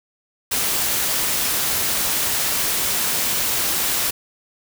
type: noise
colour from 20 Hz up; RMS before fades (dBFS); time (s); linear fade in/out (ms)
white; -21; 0.51-4.11; 10
effects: none